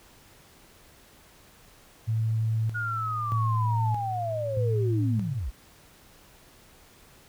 sine tone with tremolo, 111.4 Hz, A2, 22 cents sharp, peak -23 dBFS, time 2.07-5.41 s, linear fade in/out 20 ms, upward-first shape square, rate 0.8 Hz, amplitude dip 65%
sine linear sweep, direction down, 1452 to 43.67 Hz, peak -28 dBFS, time 2.74-5.51 s, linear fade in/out 20 ms
effects pink hiss -55 dBFS RMS until 7.28 s

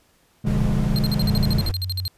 triangle chord, B diminished seventh, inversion none, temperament equal, 123.47 / 146.83 / 174.61 / 207.7 Hz, B2 / D3 / F3 / Ab3, 0 / 0 / 0 / 0 cents, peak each -23 / -22 / -26 / -22 dBFS, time 0.44-1.62 s, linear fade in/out 10 ms
brown noise, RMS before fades -25 dBFS, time 0.46-1.72 s, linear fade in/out 10 ms
45% pulse tone bursts, 4186 Hz, C8, in tune, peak -24 dBFS, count 15, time 0.96-2.079 s, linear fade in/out 0 ms, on 27 ms, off 51 ms
sine tone with vibrato, 92.5 Hz, F#2, in tune, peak -25 dBFS, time 1.23-2.08 s, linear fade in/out 10 ms, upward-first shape square, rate 18 Hz, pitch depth 28 cents each way
effects pink hiss -60 dBFS RMS until 2.17 s + resampled to 32000 Hz

